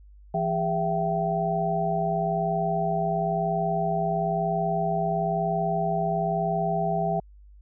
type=tone cluster; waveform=sine; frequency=166.8 / 407 / 668 / 769 Hz; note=E3 / G#4 / E5 / G5; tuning=+21 / -35 / +23 / -33 cents; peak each=-28 / -32 / -27 / -28 dBFS; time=0.34-7.2 s; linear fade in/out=5 ms; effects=added 50 Hz sine -47 dBFS peak until 7.61 s